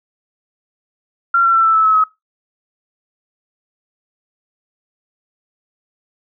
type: tone with pitch steps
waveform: sine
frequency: 1374 / 1357.4 / 1341.1 / 1324.9 / 1308.9 / 1293.1 / 1277.6 Hz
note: F6 / F6 / E6 / E6 / E6 / E6 / D#6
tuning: -29 / -50 / +29 / +8 / -13 / -34 / +45 cents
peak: -9 dBFS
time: 1.34-2.04 s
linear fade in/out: 5 ms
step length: 100 ms
effects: noise-tail reverb RT60 0.2 s tail -22 dB re dry